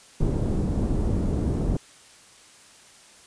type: low-pass noise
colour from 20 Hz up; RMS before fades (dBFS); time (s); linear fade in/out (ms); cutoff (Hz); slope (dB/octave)
pink; -24; 0.2-1.77; 5; 340; 12
effects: white hiss -51 dBFS RMS until 3.26 s + resampled to 22050 Hz